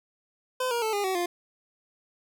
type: tone with pitch steps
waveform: 25% pulse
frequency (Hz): 510 / 473.1 / 438.9 / 407.1 / 377.7 / 350.4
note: C5 / A#4 / A4 / G#4 / F#4 / F4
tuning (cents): -44 / +26 / -4 / -35 / +36 / +6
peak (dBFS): -22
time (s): 0.6-1.26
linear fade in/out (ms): 5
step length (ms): 110
effects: none